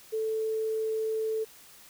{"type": "tone", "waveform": "sine", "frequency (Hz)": 440, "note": "A4", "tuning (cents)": 0, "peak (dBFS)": -27, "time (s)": [0.12, 1.45], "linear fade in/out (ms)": 20, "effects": ["white hiss -53 dBFS RMS until 1.89 s"]}